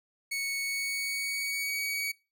sawtooth tone with pitch glide, 2217 to 2257 Hz, C#7 to C#7, 0 to +31 cents, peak -27 dBFS, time 0.31-2.12 s, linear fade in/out 10 ms, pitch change +31 cents, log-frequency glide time 0.59-1.79 s, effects noise-tail reverb RT60 0.3 s tail -24 dB re dry

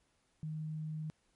sine tone, 155.56 Hz, D#3, in tune, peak -37 dBFS, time 0.43-1.1 s, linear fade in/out 0 ms, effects pink hiss -75 dBFS RMS until 1.35 s + MP3 48 kbps

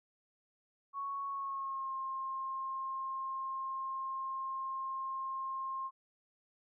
sine tone with pitch glide, 1108.7 to 1064.2 Hz, C#6 to C6, 0 to +29 cents, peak -36 dBFS, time 0.93-5.91 s, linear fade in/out 50 ms, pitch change -71 cents, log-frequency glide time 1.28-1.94 s, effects none

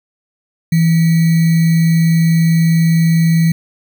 sine tone with sample-and-hold, 164.7 Hz, E3, 1 cent flat, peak -8 dBFS, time 0.72-3.52 s, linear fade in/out 5 ms, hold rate 2100 Hz, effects none

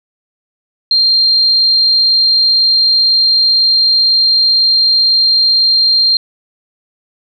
sine tone, 4186 Hz, C8, in tune, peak -7 dBFS, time 0.91-6.17 s, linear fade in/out 2 ms, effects none

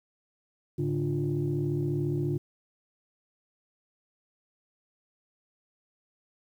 sine tone cluster, 105.7 / 142.9 / 296.7 / 351.1 Hz, G#2 / D3 / D4 / F4, +31 / -47 / +18 / +9 cents, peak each -35 / -28 / -34 / -31 dBFS, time 0.78-2.38 s, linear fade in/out 10 ms, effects tanh soft clip ceiling -18 dBFS + 10-bit

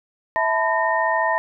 sine tone cluster, 653 / 883 / 997 / 1835 Hz, E5 / A5 / B5 / A#6, -17 / +6 / +16 / -28 cents, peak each -23 dBFS, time 0.36-1.38 s, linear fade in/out 0 ms, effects none

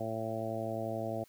harmonic tone, 111.5 Hz, A2, 23 cents sharp, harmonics 1 / 2 / 3 / 4 / 5 / 6 / 7, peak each -41 / -42 / -42 / -45 / -40 / -38 / -46 dBFS, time 0-1.24 s, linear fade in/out 5 ms, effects white hiss -64 dBFS RMS until 1.28 s

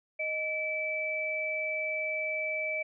sine tone pair together, 622.3 / 2312 Hz, D#5 / D7, 0 / -28 cents, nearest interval octave + major seventh, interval 2272 cents, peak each -35 / -31 dBFS, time 0.19-2.83 s, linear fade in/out 10 ms, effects none

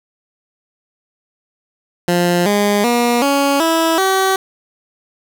15% pulse tone with pitch steps, 175.3 / 204.9 / 239.5 / 279.9 / 327.1 / 382.3 Hz, F3 / G#3 / A#3 / C#4 / E4 / G4, +7 / -23 / +47 / +17 / -13 / -43 cents, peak -6 dBFS, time 2.08-4.36 s, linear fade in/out 2 ms, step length 380 ms, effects none

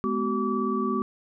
sine tone cluster, 211.2 / 249.2 / 378.5 / 1152 Hz, G#3 / B3 / F#4 / D6, +29 / +16 / +39 / -34 cents, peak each -29 dBFS, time 0.04-1.02 s, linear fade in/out 0 ms, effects none

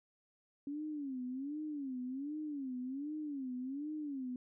sine tone with vibrato, 277.2 Hz, C#4, in tune, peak -38 dBFS, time 0.67-4.36 s, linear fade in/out 2 ms, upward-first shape sine, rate 1.3 Hz, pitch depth 180 cents each way, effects none

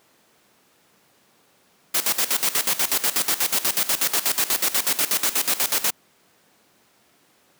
white noise with tremolo, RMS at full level -20 dBFS, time 1.94-5.91 s, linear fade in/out 10 ms, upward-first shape square, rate 8.2 Hz, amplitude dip 80%, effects pink hiss -59 dBFS RMS until 7.59 s + high-pass 200 Hz 12 dB/octave

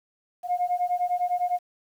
sine beating tone pair, 710 / 719.9 Hz, F5 / F#5, +28 / -48 cents, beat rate 9.9 Hz, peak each -25 dBFS, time 0.43-1.6 s, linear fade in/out 50 ms, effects tanh soft clip ceiling -17 dBFS + 9-bit

